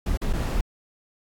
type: noise with dropouts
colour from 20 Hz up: brown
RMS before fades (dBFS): -24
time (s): 0.06-0.61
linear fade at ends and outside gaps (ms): 5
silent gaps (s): 0.174-0.215 / 0.327-0.333
effects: AAC 64 kbps